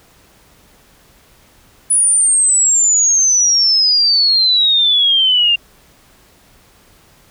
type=exponential sweep; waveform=sine; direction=down; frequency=9956 to 2773 Hz; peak=-9 dBFS; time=1.9-5.56 s; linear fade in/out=10 ms; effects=pink hiss -49 dBFS RMS until 7.3 s